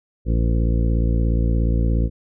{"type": "harmonic tone", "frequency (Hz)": 57, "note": "A#1", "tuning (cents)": -38, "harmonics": [1, 2, 3, 4, 5, 6, 8, 9], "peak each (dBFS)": [-17, -23, -27, -29, -31, -33, -35, -36], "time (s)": [0.25, 2.1], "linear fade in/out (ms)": 50, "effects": []}